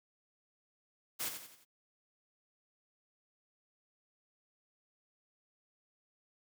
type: noise with echo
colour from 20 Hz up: white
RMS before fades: -37 dBFS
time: 1.19-1.3 s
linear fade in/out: 20 ms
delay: 88 ms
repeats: 4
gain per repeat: -7 dB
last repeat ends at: 1.652 s
effects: high-pass 100 Hz 12 dB/octave